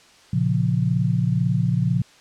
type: chord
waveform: sine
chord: Bb minor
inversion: none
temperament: equal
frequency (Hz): 116.54 / 138.59 / 174.61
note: Bb2 / Db3 / F3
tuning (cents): 0 / 0 / 0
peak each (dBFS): -22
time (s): 0.33-2.02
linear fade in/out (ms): 5
effects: white hiss -51 dBFS RMS until 2.2 s + low-pass 6000 Hz 12 dB/octave